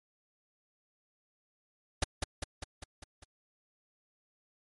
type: noise with echo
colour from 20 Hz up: pink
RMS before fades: -27 dBFS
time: 2.02-2.04 s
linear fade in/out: 5 ms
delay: 200 ms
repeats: 6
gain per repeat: -4 dB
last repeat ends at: 3.24 s
effects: MP3 48 kbps